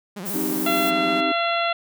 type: tone with vibrato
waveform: sawtooth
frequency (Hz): 190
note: F#3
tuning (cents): +46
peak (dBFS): -27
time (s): 0.16-1.21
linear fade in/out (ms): 10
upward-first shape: sine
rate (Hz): 14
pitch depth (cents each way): 170
type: noise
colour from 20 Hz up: violet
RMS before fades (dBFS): -29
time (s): 0.25-0.91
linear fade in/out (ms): 20
type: chord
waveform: triangle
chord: C minor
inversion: none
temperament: equal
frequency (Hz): 261.6 / 311.1 / 392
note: C4 / Eb4 / G4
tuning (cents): 0 / 0 / 0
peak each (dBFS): -27 / -24 / -29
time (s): 0.34-1.32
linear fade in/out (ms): 5
type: harmonic tone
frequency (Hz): 681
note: F5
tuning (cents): -44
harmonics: 1 / 2 / 3 / 4 / 5 / 6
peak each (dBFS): -23 / -25 / -30 / -28 / -30 / -35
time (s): 0.66-1.73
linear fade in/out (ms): 5
effects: none